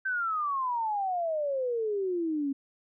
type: exponential sweep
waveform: sine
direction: down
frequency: 1565 to 270.2 Hz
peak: -27 dBFS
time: 0.05-2.53 s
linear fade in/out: 10 ms
effects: none